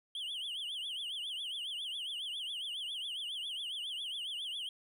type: tone with vibrato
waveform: triangle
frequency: 3136 Hz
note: G7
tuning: in tune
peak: -36 dBFS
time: 0.15-4.69 s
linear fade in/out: 2 ms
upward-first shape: triangle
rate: 7.3 Hz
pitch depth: 210 cents each way
effects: none